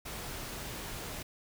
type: noise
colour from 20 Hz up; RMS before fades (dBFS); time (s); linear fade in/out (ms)
pink; -41; 0.05-1.23; 10
effects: none